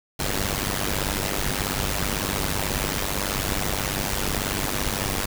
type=noise with amplitude modulation; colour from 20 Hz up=pink; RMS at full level=-22 dBFS; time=0.19-5.26 s; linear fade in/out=10 ms; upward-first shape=sine; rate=98.2 Hz; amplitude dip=90%; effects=none